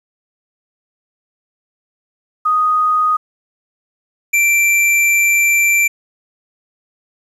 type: tone pair in turn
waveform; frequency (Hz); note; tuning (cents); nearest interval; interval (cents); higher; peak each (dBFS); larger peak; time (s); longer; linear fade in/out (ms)
sine / square; 1244.5 / 2349; D#6 / D7; 0 / 0; major seventh; 1100; second; -11; neither; 2.45-3.17 / 4.33-5.88; second; 10
effects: resampled to 32000 Hz + 8-bit